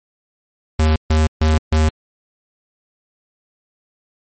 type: tone bursts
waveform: square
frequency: 78.1 Hz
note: D#2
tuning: 7 cents sharp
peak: -12 dBFS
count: 4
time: 0.79-1.89 s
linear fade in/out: 5 ms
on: 170 ms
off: 140 ms
effects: MP3 32 kbps